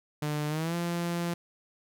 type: tone with pitch glide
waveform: sawtooth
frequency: 149.6 to 171.85 Hz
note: D3 to F3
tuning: +32 to -28 cents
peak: -25 dBFS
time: 0.22-1.34 s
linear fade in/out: 5 ms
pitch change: +240 cents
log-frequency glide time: 0.48-0.75 s
effects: none